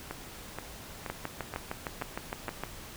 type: two click trains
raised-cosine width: 0.5 ms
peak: -18 / -21 dBFS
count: 11 / 6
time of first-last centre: 1.1-2.636 / 0.11-2.491 s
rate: 6.51 / 2.1 Hz
effects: pink hiss -46 dBFS RMS until 2.96 s